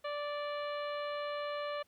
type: harmonic tone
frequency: 585 Hz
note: D5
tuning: 7 cents flat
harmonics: 1 / 2 / 3 / 4 / 5 / 6 / 7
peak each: -37 / -41 / -47 / -50 / -50 / -55 / -54 dBFS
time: 0.04-1.83 s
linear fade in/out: 10 ms
effects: pink hiss -72 dBFS RMS until 1.87 s